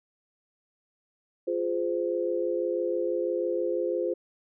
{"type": "chord", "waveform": "sine", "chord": "F minor", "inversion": "none", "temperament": "equal with one note detuned", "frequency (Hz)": [349.2, 415.3, 516.9], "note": ["F4", "Ab4", "C5"], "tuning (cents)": [0, 0, -21], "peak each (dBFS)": [-29, -32, -29], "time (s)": [1.47, 4.14], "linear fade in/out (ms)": 10, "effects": []}